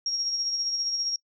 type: tone with tremolo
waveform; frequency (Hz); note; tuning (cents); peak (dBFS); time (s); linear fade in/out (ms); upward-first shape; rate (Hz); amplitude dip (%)
sine; 5588; F8; 0; -24; 0.06-1.16; 2; sine; 15; 40
effects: noise-tail reverb RT60 0.1 s tail -25 dB re dry